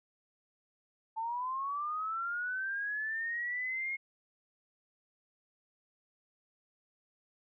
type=linear sweep; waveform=sine; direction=up; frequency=880 to 2162 Hz; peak=-33 dBFS; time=1.16-3.97 s; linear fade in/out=20 ms; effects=none